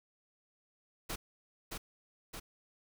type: noise with echo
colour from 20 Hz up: pink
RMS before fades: -39 dBFS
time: 1.09-1.16 s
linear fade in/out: 10 ms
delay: 620 ms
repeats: 2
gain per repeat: -3 dB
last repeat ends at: 2.4 s
effects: none